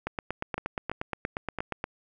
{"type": "two click trains", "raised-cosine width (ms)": 0.5, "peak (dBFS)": [-15, -17], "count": [16, 4], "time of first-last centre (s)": [[0.07, 1.841], [0.58, 1.587]], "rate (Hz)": [8.47, 2.98], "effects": []}